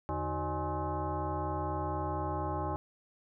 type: tone with frequency modulation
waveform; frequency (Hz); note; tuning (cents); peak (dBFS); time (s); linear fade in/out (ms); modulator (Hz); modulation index
sine; 375.6; F#4; +26; -31; 0.09-2.76; 0; 229; 3.1
effects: none